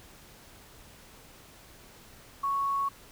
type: tone with quantisation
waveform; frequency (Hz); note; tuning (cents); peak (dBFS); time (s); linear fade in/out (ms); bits
sine; 1108.7; C#6; 0; -26; 2.43-2.89; 10; 9
effects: pink hiss -53 dBFS RMS until 3.11 s